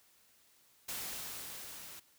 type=noise with level ramp; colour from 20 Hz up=white; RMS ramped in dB=-40 to -50 dBFS; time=0.88-2 s; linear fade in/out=10 ms; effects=white hiss -67 dBFS RMS until 2.18 s